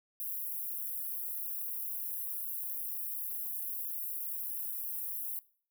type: high-pass noise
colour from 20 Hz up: white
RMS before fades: -38 dBFS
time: 0.2-5.39 s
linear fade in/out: 0 ms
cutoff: 11000 Hz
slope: 48 dB/octave
effects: noise-tail reverb RT60 0.5 s tail -21 dB re dry